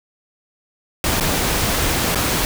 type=noise with dropouts; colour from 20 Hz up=pink; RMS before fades=-19 dBFS; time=1.04-2.45 s; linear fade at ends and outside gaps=1 ms; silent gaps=1.2-1.208 / 2.148-2.156 s; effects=none